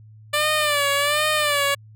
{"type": "tone with vibrato", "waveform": "10% pulse", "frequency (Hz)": 587.3, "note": "D5", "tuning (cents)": 0, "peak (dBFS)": -10, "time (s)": [0.33, 1.75], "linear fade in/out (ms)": 10, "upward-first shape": "sine", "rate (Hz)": 1.3, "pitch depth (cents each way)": 77, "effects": ["added 108 Hz sine -43 dBFS peak until 1.95 s"]}